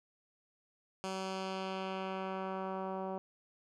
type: tone with low-pass filter sweep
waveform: 10% pulse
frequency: 190 Hz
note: F#3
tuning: 46 cents sharp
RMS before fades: -39 dBFS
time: 1.04-3.18 s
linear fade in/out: 0 ms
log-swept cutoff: 7500 to 800 Hz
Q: 1.1
effects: none